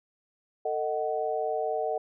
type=chord; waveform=sine; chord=D# diminished; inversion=second; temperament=just; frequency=448 / 622.3 / 746.7 Hz; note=A4 / D#5 / F#5; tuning=+31 / 0 / +16 cents; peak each=-31 dBFS; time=0.65-1.98 s; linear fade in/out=5 ms; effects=none